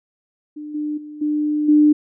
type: tone with level steps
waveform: sine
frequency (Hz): 299.6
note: D4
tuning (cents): +35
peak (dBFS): -29 / -21 / -32 / -17 / -9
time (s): 0.56-1.93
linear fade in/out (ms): 10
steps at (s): 0.74 / 0.97 / 1.21 / 1.68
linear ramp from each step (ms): 10
effects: none